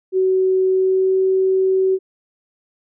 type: tone with pitch glide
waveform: sine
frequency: 375.9 to 379 Hz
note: F#4 to F#4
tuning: +27 to +42 cents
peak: -13 dBFS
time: 0.12-1.99 s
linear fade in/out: 50 ms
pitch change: +15 cents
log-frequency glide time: 0.67-1.17 s
effects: none